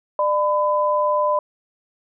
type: tone pair together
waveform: sine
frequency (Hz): 598.2 / 1006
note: D5 / B5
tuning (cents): +32 / +32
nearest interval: major sixth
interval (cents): 900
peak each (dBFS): -19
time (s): 0.19-1.39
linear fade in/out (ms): 2
effects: none